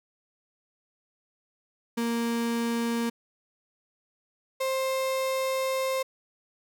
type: tone pair in turn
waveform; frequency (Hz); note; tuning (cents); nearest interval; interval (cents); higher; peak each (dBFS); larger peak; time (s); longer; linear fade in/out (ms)
35% pulse; 233.1 / 527.4; A#3 / C5; 0 / +14; octave + major second; 1414; second; -24; neither; 1.97-3.1 / 4.6-6.03; second; 10
effects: none